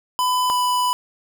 square tone pair in turn, 1002 / 993.4 Hz, B5 / B5, +25 / +10 cents, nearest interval unison, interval 15 cents, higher first, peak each -18 dBFS, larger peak neither, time 0.19-0.5 / 0.5-0.93 s, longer second, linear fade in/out 0 ms, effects none

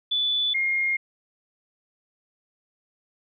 sine tone pair in turn, 3474 / 2133 Hz, A7 / C7, -23 / +33 cents, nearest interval minor sixth, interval 844 cents, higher first, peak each -21 dBFS, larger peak neither, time 0.11-0.54 / 0.54-0.97 s, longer neither, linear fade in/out 10 ms, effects none

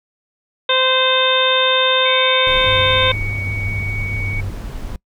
harmonic tone, 518 Hz, C5, 17 cents flat, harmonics 1 / 2 / 3 / 4 / 5 / 6 / 7, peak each -18 / -20 / -22 / -26 / -23 / -25 / -16 dBFS, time 0.69-3.12 s, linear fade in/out 5 ms
sine tone, 2242 Hz, C#7, 19 cents sharp, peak -23 dBFS, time 2.05-4.41 s, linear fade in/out 10 ms
brown noise, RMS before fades -27 dBFS, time 2.47-4.96 s, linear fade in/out 2 ms
sine tone with vibrato, 98 Hz, G2, in tune, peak -22 dBFS, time 2.67-4.5 s, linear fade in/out 5 ms, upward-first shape sine, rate 4.9 Hz, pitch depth 50 cents each way
effects noise-tail reverb RT60 0.1 s tail -25 dB re dry

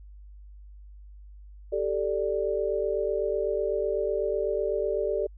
sine chord, G suspended second, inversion none, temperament equal, 392 / 440 / 587.3 Hz, G4 / A4 / D5, 0 / 0 / 0 cents, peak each -29 dBFS, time 1.72-5.27 s, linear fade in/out 10 ms, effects added 50 Hz sine -44 dBFS peak until 5.37 s

